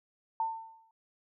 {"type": "tone with exponential decay", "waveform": "sine", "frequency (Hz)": 898, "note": "A5", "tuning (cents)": 35, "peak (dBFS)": -26, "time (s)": [0.4, 0.91], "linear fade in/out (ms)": 2, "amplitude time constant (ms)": 110, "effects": []}